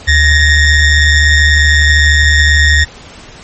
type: ring-modulated tone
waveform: square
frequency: 894 Hz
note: A5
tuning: 27 cents sharp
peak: -3 dBFS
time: 0.07-2.85 s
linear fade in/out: 20 ms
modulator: 969 Hz
effects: pink hiss -34 dBFS RMS until 3.43 s + MP3 32 kbps